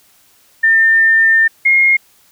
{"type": "tone pair in turn", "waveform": "sine", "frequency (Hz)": [1802, 2143], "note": ["A6", "C7"], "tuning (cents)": [41, 41], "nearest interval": "minor third", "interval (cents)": 300, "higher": "second", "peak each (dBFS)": -7, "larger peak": "neither", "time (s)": [[0.63, 1.48], [1.65, 1.97]], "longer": "first", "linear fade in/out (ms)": 10, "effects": ["white hiss -51 dBFS RMS until 2.31 s"]}